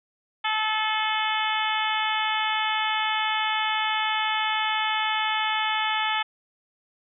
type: harmonic tone with a mistuned harmonic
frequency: 434 Hz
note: A4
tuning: 24 cents flat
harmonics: 2 / 3 / 4 / 5 / 6 / 7 / 8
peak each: -27 / -30 / -31 / -31 / -34 / -31 / -33 dBFS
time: 0.44-6.23 s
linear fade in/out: 10 ms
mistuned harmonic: 6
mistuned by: -17 cents
effects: none